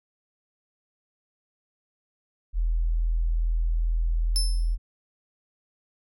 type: tone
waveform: sine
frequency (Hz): 41.2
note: E1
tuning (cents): 0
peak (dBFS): -21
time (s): 2.53-4.78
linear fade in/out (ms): 50
type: tone with exponential decay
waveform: 30% pulse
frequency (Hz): 5274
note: E8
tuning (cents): 0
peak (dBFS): -18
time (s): 4.36-4.75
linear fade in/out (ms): 0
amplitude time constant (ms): 83
effects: none